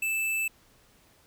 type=tone; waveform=square; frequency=2637 Hz; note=E7; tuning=in tune; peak=-27 dBFS; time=0.02-0.48 s; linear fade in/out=5 ms; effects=pink hiss -61 dBFS RMS until 1.26 s